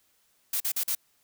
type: noise bursts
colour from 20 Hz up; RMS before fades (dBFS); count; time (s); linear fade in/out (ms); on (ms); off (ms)
blue; -28; 4; 0.53-0.951; 5; 73; 43
effects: white hiss -68 dBFS RMS until 1.23 s